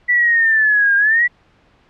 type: linear two-way sweep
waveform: sine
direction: down then up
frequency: 1971 to 1600 to 1971 Hz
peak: -10 dBFS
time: 0.08-1.28 s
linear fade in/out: 20 ms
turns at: 0.96 s
effects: pink hiss -54 dBFS RMS until 1.89 s + low-pass 3000 Hz 12 dB/octave